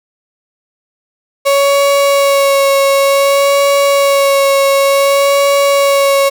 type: tone with vibrato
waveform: 35% pulse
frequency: 556 Hz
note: C#5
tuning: 5 cents sharp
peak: -6 dBFS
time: 1.45-6.3 s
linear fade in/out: 20 ms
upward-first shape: sine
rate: 0.55 Hz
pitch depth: 16 cents each way
effects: none

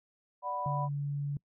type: chord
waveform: sine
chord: B minor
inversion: first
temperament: equal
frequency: 587.3 / 740 / 987.8 Hz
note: D5 / F#5 / B5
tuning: 0 / 0 / 0 cents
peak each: -40 / -39 / -34 dBFS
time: 0.42-0.89 s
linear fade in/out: 50 ms
type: tone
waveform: sine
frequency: 143 Hz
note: D3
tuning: 46 cents flat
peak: -31 dBFS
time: 0.66-1.37 s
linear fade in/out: 2 ms
effects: noise-tail reverb RT60 0.1 s tail -25 dB re dry

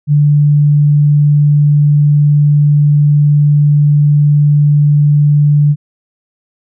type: tone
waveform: sine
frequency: 146.83 Hz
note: D3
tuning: in tune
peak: -5 dBFS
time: 0.07-5.76 s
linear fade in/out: 50 ms
effects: none

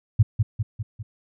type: tone with echo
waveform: sine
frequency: 108.1 Hz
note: A2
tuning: 30 cents flat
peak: -10 dBFS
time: 0.19-0.23 s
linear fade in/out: 10 ms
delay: 200 ms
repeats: 4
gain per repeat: -5 dB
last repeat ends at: 1.03 s
effects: none

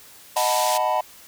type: band-pass noise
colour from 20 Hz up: pink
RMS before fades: -28 dBFS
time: 0.36-0.78 s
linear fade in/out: 10 ms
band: 3400 to 12000 Hz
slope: 12 dB/octave
type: chord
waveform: triangle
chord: B dominant seventh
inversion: first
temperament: equal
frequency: 622.3 / 740 / 880 / 987.8 Hz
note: D#5 / F#5 / A5 / B5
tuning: 0 / 0 / 0 / 0 cents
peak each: -23 dBFS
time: 0.36-1.01 s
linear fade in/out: 5 ms
effects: white hiss -47 dBFS RMS until 1.27 s

